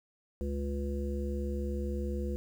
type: harmonic tone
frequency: 70.5 Hz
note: C#2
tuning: 30 cents sharp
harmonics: 1 / 3 / 5 / 7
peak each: -33 / -38 / -40 / -41 dBFS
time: 0.41-2.36 s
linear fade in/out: 0 ms
effects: 10-bit